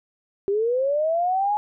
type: linear sweep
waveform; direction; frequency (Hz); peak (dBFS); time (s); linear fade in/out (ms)
sine; up; 387.1 to 847; -19; 0.48-1.57; 0
effects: none